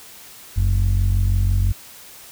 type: tone pair together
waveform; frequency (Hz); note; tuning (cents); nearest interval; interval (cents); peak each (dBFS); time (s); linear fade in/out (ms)
sine; 46 / 92; F#1 / F#2; -9 / -9; octave; 1200; -15; 0.56-1.73; 20
effects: tanh soft clip ceiling -12 dBFS + white hiss -42 dBFS RMS until 2.31 s